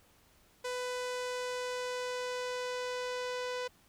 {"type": "tone with low-pass filter sweep", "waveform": "sawtooth", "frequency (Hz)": 498.5, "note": "B4", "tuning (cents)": 16, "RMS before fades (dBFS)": -37, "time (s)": [0.64, 3.68], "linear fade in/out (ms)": 10, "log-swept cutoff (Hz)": [8500, 5500], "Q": 1, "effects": ["pink hiss -65 dBFS RMS until 3.88 s"]}